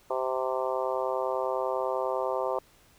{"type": "harmonic tone", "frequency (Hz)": 130, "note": "C3", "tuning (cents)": -11, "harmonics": [3, 4, 5, 6, 7, 8, 9], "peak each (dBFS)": [-34, -31, -33, -38, -35, -37, -39], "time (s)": [0.1, 2.59], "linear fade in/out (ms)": 5, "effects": ["pink hiss -60 dBFS RMS until 2.98 s"]}